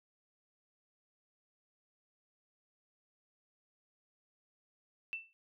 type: tone with exponential decay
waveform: sine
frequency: 2669 Hz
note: E7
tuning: 21 cents sharp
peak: -33 dBFS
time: 5.13-5.33 s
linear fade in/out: 0 ms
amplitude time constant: 42 ms
effects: none